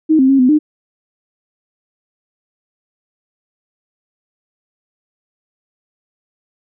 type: tone with pitch steps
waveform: sine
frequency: 314.3 / 263.4 / 271.6 / 253.3 / 303.2 Hz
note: D#4 / C4 / C#4 / B3 / D#4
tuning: +18 / +12 / -35 / +44 / -45 cents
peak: -7 dBFS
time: 0.09-0.59 s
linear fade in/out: 20 ms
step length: 100 ms
effects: none